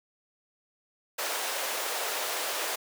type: high-pass noise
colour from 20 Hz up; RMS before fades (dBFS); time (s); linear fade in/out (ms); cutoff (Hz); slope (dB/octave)
pink; -32; 1.18-2.76; 10; 470; 24
effects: none